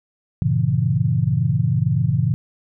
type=chord; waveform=sine; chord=G diminished seventh; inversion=none; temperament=equal with one note detuned; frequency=98 / 116.54 / 138.59 / 165.58 Hz; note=G2 / Bb2 / Db3 / Fb3; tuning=0 / 0 / 0 / +8 cents; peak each=-25 / -20 / -20 / -22 dBFS; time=0.42-2.34 s; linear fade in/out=0 ms; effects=none